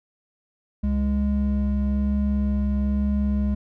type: tone pair together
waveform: triangle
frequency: 68.34 / 206.1 Hz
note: C#2 / G#3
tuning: -24 / -13 cents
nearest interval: octave + perfect fifth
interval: 1911 cents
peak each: -20 dBFS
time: 0.83-3.55 s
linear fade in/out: 10 ms
effects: tanh soft clip ceiling -11 dBFS